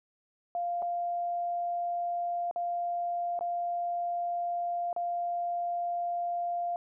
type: tone with dropouts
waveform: sine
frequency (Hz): 697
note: F5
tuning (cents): -4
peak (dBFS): -29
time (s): 0.55-6.76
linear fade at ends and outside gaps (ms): 1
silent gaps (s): 0.821-0.825 / 2.512-2.56 / 3.391-3.409 / 4.929-4.963
effects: none